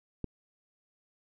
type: click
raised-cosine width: 3 ms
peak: -21 dBFS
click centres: 0.243 s
effects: none